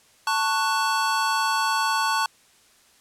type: chord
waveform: square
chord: F# minor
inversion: first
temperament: just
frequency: 888 / 1110 / 1480 Hz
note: A5 / C#6 / F#6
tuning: +16 / +2 / 0 cents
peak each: -25 / -26 / -28 dBFS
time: 0.27-2.26 s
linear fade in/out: 2 ms
effects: white hiss -57 dBFS RMS until 3 s + low-pass 10000 Hz 12 dB/octave